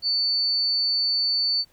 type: tone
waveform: sine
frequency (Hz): 4500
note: C#8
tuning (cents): +25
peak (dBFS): -20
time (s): 0.02-1.65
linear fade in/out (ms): 50
effects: pink hiss -61 dBFS RMS until 1.72 s